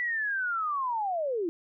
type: linear sweep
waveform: sine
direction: down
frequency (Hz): 1976 to 317.4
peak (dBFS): -27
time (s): 0-1.49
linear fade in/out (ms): 0
effects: none